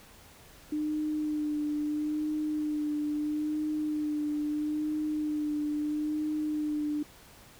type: tone with vibrato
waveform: sine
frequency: 301.5 Hz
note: D4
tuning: 46 cents sharp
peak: -28 dBFS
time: 0.72-7.03 s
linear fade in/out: 5 ms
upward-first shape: sine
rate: 0.76 Hz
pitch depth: 22 cents each way
effects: pink hiss -54 dBFS RMS until 7.59 s